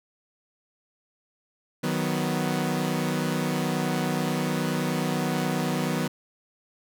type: chord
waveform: sawtooth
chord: B major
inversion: first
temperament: equal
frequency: 155.56 / 185 / 246.9 Hz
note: D#3 / F#3 / B3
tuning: 0 / 0 / 0 cents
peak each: -25 dBFS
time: 1.83-6.08 s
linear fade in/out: 10 ms
effects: none